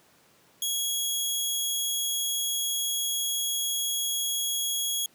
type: tone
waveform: 15% pulse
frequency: 3322 Hz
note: G#7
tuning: in tune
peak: -19 dBFS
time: 0.62-5.06 s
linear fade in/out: 2 ms
effects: pink hiss -60 dBFS RMS until 5.14 s + high-pass 150 Hz 12 dB/octave